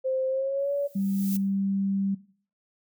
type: tone with pitch glide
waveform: sine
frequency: 523.3 to 567.4 Hz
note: C5 to C#5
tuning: 0 to +40 cents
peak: -24 dBFS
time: 0.04-0.88 s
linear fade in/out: 20 ms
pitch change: +140 cents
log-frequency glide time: 0.28-0.73 s
type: noise with exponential growth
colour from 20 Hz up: violet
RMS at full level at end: -33 dBFS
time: 0.58-1.37 s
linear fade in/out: 5 ms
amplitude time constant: 170 ms
type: tone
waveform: sine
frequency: 196 Hz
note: G3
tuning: in tune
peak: -24 dBFS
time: 0.95-2.15 s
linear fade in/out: 10 ms
effects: noise-tail reverb RT60 0.5 s tail -19 dB re dry